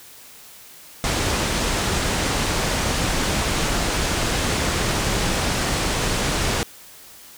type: low-pass noise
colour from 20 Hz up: pink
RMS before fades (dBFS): -22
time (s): 1.04-6.63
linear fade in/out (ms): 0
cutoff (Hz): 9200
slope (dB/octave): 24
effects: white hiss -44 dBFS RMS until 7.37 s